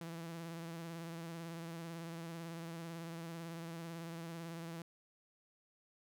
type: tone with vibrato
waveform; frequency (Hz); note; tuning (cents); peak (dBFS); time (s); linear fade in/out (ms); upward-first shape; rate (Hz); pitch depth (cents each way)
sawtooth; 166.5; E3; +18; -40; 0.01-4.82; 2; triangle; 18; 45
effects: none